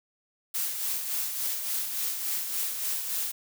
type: noise with tremolo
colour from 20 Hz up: blue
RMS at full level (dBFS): -29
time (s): 0.54-3.32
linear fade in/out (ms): 10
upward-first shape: sine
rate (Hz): 3.5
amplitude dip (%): 45
effects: none